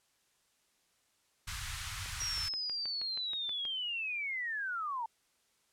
pink band-stop noise, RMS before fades -40 dBFS, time 1.47-2.49 s, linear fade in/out 10 ms, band 110 to 1200 Hz, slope 24 dB/octave
click train, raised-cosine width 0.3 ms, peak -31 dBFS, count 11, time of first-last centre 2.06-3.652 s, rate 6.28 Hz
sine linear sweep, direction down, 5700 to 880 Hz, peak -34 dBFS, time 2.2-5.06 s, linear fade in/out 5 ms
effects white hiss -73 dBFS RMS until 5.72 s + low-pass 10000 Hz 12 dB/octave

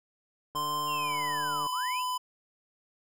click train, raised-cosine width 1 ms, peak -29 dBFS, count 166, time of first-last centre 0.55-1.665 s, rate 148 Hz
square tone with pitch glide, 1042 to 1004.2 Hz, C6 to B5, -7 to +29 cents, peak -30 dBFS, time 0.55-2.18 s, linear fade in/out 10 ms, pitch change -64 cents, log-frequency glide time 0.96-1.17 s
sine linear two-way sweep, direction down then up, 2883 to 973 to 2883 Hz, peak -36 dBFS, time 0.86-2.04 s, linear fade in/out 50 ms, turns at 1.71 s
effects none

